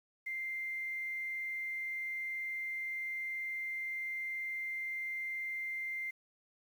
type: tone with quantisation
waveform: sine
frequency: 2093 Hz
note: C7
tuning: in tune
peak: -36 dBFS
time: 0.26-6.11 s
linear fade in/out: 10 ms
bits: 10
effects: none